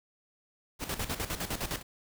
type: noise with tremolo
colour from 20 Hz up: pink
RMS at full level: -33 dBFS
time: 0.79-1.83 s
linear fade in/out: 50 ms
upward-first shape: square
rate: 9.8 Hz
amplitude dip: 70%
effects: none